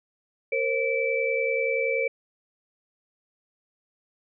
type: tone cluster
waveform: sine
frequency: 462.6 / 533 / 2318 Hz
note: A#4 / C5 / D7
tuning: -13 / +32 / -23 cents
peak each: -27 dBFS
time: 0.52-2.08 s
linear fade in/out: 5 ms
effects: none